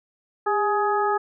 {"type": "harmonic tone with a mistuned harmonic", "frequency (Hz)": 419.2, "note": "G#4", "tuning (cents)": 16, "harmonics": [1, 2, 3, 4], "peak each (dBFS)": [-24, -23, -25, -32], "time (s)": [0.46, 1.18], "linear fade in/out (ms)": 10, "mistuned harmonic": 1, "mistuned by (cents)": -56, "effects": []}